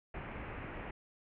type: low-pass noise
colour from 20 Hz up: pink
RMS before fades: -44 dBFS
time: 0.14-0.91 s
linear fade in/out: 5 ms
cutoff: 2600 Hz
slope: 48 dB/octave
effects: none